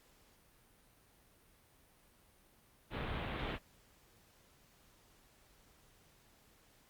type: low-pass noise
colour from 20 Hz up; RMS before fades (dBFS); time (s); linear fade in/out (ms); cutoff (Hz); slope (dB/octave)
pink; -40; 2.9-3.59; 50; 3600; 48
effects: pink hiss -67 dBFS RMS until 6.89 s + Opus 48 kbps